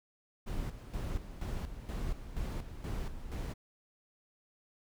brown noise with tremolo, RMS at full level -36 dBFS, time 0.46-3.54 s, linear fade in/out 20 ms, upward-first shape square, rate 2.1 Hz, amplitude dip 65%, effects none

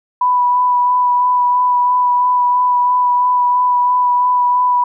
sine tone with vibrato, 987.8 Hz, B5, in tune, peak -10 dBFS, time 0.21-4.84 s, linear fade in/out 5 ms, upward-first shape sine, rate 3 Hz, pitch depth 14 cents each way, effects none

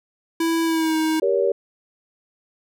square tone with pitch glide, 329.6 to 316.2 Hz, E4 to D#4, 0 to +28 cents, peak -19 dBFS, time 0.4-1.2 s, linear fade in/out 5 ms, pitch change -72 cents, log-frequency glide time 0.64-0.96 s
sine chord, G diminished, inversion none, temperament just, 392 / 470.4 / 564.5 Hz, G4 / Bb4 / Db5, 0 / +16 / +31 cents, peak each -21 dBFS, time 1.22-1.52 s, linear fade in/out 5 ms
effects none

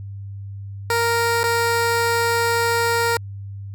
15% pulse tone with dropouts, 466.2 Hz, A#4, in tune, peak -11 dBFS, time 0.9-3.17 s, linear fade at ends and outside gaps 2 ms, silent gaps 1.433-1.439 s, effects added 99 Hz sine -30 dBFS peak until 3.74 s

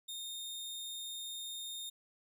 sawtooth tone, 3665 Hz, A#7, 30 cents flat, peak -38 dBFS, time 0.08-1.9 s, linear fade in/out 10 ms, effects none

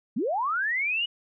sine linear sweep, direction up, 180.6 to 2946 Hz, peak -24 dBFS, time 0.16-1.06 s, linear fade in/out 10 ms, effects none

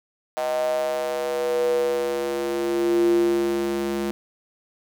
square tone with high-pass filter sweep, 69.5 Hz, C#2, 5 cents sharp, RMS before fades -23 dBFS, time 0.37-4.11 s, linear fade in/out 0 ms, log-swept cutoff 670 to 270 Hz, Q 8.9, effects none

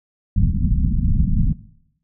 pink low-pass noise, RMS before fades -17 dBFS, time 0.36-1.53 s, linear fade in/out 5 ms, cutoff 220 Hz, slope 48 dB/octave, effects noise-tail reverb RT60 0.8 s tail -19 dB re dry

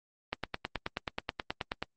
click train, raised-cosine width 0.3 ms, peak -15 dBFS, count 15, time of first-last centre 0.33-1.826 s, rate 9.36 Hz, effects Opus 24 kbps

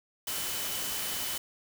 sine tone in noise, 3015 Hz, F#7, 32 cents sharp, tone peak -42 dBFS, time 0.27-1.38 s, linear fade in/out 5 ms, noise white, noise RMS -34 dBFS, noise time 0.27-1.38 s, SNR -11 dB, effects none

